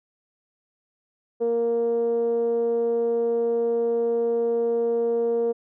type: tone with low-pass filter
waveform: 10% pulse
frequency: 233.4 Hz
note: A#3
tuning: 2 cents sharp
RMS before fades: -23 dBFS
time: 1.4-5.53 s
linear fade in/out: 20 ms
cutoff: 480 Hz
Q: 6
effects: none